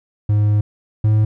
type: tone pair in turn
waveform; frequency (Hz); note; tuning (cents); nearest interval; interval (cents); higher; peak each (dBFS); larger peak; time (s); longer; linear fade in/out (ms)
triangle; 104.7 / 107.52; G#2 / A2; +15 / -39; unison; 46; second; -10 / -9; second; 0.29-0.61 / 1.04-1.25; first; 5
effects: none